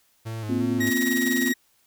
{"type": "tone with vibrato", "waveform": "45% pulse", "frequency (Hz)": 109.3, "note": "A2", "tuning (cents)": -11, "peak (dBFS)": -30, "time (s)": [0.25, 0.91], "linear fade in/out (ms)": 20, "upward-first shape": "square", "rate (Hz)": 2.8, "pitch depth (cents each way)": 48}
{"type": "chord", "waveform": "sine", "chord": "Bb suspended second", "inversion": "none", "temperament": "equal with one note detuned", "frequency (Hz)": [236.1, 261.6, 349.2], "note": ["Bb3", "C4", "F4"], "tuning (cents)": [22, 0, 0], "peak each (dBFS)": [-27, -24, -30], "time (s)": [0.49, 1.53], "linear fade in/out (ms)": 10}
{"type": "tone", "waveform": "40% pulse", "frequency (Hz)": 1895, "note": "A#6", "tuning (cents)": 28, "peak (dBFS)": -24, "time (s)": [0.8, 1.54], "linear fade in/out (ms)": 10}
{"type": "noise with tremolo", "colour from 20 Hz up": "white", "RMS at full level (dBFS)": -32, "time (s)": [0.86, 1.52], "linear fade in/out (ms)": 10, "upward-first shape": "sine", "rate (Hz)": 20, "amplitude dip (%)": 85}
{"effects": ["white hiss -64 dBFS RMS until 1.86 s"]}